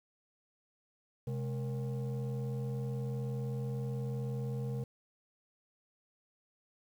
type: tone with frequency modulation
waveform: sine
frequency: 130 Hz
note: C3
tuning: 11 cents flat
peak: -32 dBFS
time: 1.27-4.84 s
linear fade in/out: 5 ms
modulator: 339 Hz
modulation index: 0.7
effects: tanh soft clip ceiling -31 dBFS + 10-bit